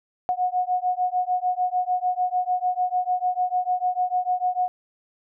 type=beating tone pair; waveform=sine; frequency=725 / 731.7 Hz; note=F#5 / F#5; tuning=-35 / -20 cents; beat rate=6.7 Hz; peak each=-24 dBFS; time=0.29-4.68 s; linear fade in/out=0 ms; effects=none